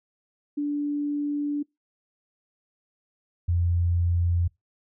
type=tone pair in turn; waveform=sine; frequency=291.1 / 86.54 Hz; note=D4 / F2; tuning=-15 / -15 cents; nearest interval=octave + major sixth; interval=2100 cents; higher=first; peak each=-24 / -20 dBFS; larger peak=second; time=0.57-1.63 / 3.48-4.48 s; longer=first; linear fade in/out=10 ms; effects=noise-tail reverb RT60 0.2 s tail -26 dB re dry